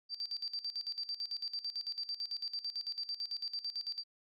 sine tone with tremolo, 4680 Hz, D8, 7 cents flat, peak -35 dBFS, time 0.09-4.04 s, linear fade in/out 50 ms, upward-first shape square, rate 9 Hz, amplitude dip 80%, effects none

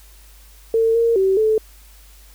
sine tone with pitch steps, 452.1 / 462.6 / 383.4 / 435.7 Hz, A4 / A#4 / G4 / A4, +47 / -13 / -38 / -17 cents, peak -13 dBFS, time 0.74-1.58 s, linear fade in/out 2 ms, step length 210 ms, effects added 50 Hz sine -44 dBFS peak until 2.34 s + white hiss -50 dBFS RMS until 2.34 s

